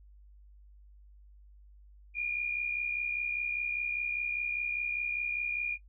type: tone pair together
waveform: sine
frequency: 2365 / 2430 Hz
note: D7 / D#7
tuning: +12 / -42 cents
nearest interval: unison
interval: 46 cents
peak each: -38 / -31 dBFS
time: 2.14-5.78 s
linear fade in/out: 50 ms
effects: noise-tail reverb RT60 0.1 s tail -19 dB re dry + added 50 Hz sine -53 dBFS peak until 5.88 s